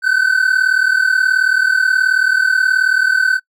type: tone pair together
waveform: triangle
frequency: 1500 / 1538.6 Hz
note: F#6 / G6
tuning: +23 / -33 cents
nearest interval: unison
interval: 44 cents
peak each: -12 dBFS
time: 0.02-3.4 s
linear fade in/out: 50 ms
effects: noise-tail reverb RT60 0.1 s tail -25 dB re dry